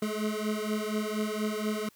25% pulse beating tone pair, 211.7 / 215.9 Hz, G#3 / A3, +33 / -33 cents, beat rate 4.2 Hz, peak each -28 / -29 dBFS, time 0.02-1.89 s, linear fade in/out 5 ms, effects white hiss -62 dBFS RMS until 1.95 s

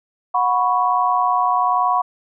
sine chord, F# suspended fourth, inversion none, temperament equal with one note detuned, 729.4 / 987.8 / 1108.7 Hz, F#5 / B5 / C#6, -25 / 0 / 0 cents, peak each -19 dBFS, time 0.34-2.02 s, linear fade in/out 10 ms, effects none

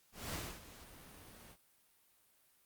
pink noise with ADSR envelope, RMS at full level -41 dBFS, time 0.12-1.57 s, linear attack 210 ms, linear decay 260 ms, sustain -15 dB, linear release 60 ms, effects white hiss -71 dBFS RMS until 2.65 s + Opus 48 kbps

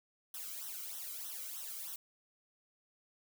blue noise with flanger, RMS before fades -44 dBFS, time 0.34-1.96 s, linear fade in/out 2 ms, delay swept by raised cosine 0.42 to 1.16 ms, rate 3.2 Hz, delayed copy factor -1, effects none

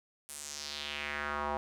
square tone with band-pass filter sweep, 73.2 Hz, D2, 5 cents flat, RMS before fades -38 dBFS, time 0.29-1.57 s, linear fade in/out 0 ms, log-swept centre 10000 to 830 Hz, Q 2.5, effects none

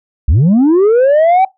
sine linear sweep, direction up, 56.6 to 780 Hz, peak -3 dBFS, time 0.28-1.45 s, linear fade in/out 5 ms, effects noise-tail reverb RT60 0.2 s tail -23 dB re dry + tanh soft clip ceiling -5 dBFS

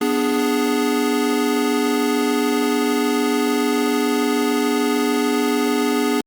square chord, G# diminished, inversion first, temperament equal, 246.9 / 293.7 / 415.3 Hz, B3 / D4 / G#4, 0 / 0 / 0 cents, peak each -22 dBFS, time 0.01-6.21 s, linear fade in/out 5 ms, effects Opus 32 kbps

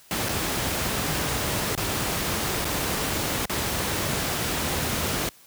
pink noise with dropouts, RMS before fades -26 dBFS, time 0.11-5.29 s, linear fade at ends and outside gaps 1 ms, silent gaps 0.287-0.291 / 1.751-1.776 / 2.646-2.652 / 3.455-3.496 s, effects white hiss -53 dBFS RMS until 5.46 s + high-pass 60 Hz 12 dB/octave

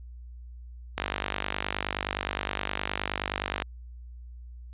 click train, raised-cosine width 0.3 ms, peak -11 dBFS, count 132, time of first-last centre 0.98-3.621 s, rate 49.6 Hz, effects added 60 Hz sine -41 dBFS peak until 4.73 s + resampled to 8000 Hz

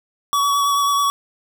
square tone with vibrato, 1132 Hz, C#6, 36 cents sharp, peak -16 dBFS, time 0.33-1.1 s, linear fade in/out 0 ms, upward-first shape sine, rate 9.2 Hz, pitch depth 16 cents each way, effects none

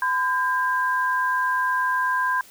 sine tone pair together, 1013.6 / 1602 Hz, B5 / G6, +45 / +37 cents, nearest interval minor sixth, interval 792 cents, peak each -22 / -23 dBFS, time 0.02-2.41 s, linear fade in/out 2 ms, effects white hiss -49 dBFS RMS until 2.5 s

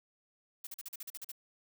blue noise bursts, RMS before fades -43 dBFS, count 10, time 0.64-1.318 s, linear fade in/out 5 ms, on 30 ms, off 42 ms, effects none

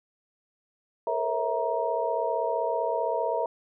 sine tone cluster, 438.7 / 474.2 / 544 / 652 / 941 Hz, A4 / A#4 / C#5 / E5 / A#5, -5 / +30 / -33 / -19 / +16 cents, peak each -35 / -31 / -33 / -29 / -30 dBFS, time 1.07-3.46 s, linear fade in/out 2 ms, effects none

